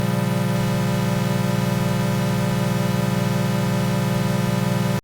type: chord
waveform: square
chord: G half-diminished seventh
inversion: first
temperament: equal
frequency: 116.54 / 138.59 / 174.61 / 196 Hz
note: Bb2 / Db3 / F3 / G3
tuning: 0 / 0 / 0 / 0 cents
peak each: -25 dBFS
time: 0-4.99 s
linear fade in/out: 0 ms
effects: Opus 32 kbps